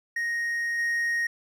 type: tone with level steps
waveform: triangle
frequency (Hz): 1869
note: A#6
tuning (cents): +4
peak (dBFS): -24 / -22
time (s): 0.16-1.27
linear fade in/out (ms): 5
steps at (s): 0.78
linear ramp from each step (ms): 10
effects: none